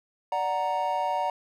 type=chord; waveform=triangle; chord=D augmented; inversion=none; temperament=equal; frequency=587.3 / 740 / 932.3 Hz; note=D5 / F#5 / A#5; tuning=0 / 0 / 0 cents; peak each=-30 / -27 / -26 dBFS; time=0.32-1.3 s; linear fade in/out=2 ms; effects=none